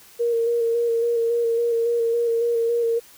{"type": "tone with vibrato", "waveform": "sine", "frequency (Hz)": 466.2, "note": "A#4", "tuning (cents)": 0, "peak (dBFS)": -18, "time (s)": [0.19, 3], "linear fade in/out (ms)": 20, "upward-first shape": "square", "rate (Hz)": 3.6, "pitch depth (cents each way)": 20, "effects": ["white hiss -49 dBFS RMS until 3.17 s"]}